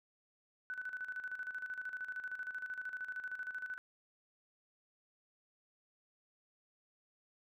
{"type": "tone with tremolo", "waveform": "sine", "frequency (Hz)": 1500, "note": "F#6", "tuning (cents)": 23, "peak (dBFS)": -38, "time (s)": [0.7, 3.78], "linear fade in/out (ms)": 0, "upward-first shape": "square", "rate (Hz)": 13, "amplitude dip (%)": 65, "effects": []}